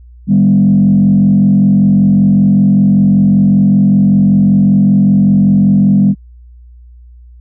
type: tone with frequency modulation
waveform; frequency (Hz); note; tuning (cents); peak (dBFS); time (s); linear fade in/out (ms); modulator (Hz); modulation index
sine; 196.5; G3; +4; -4; 0.27-6.15; 50; 45.2; 0.86
effects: tanh soft clip ceiling 0 dBFS + added 60 Hz sine -34 dBFS peak until 7.4 s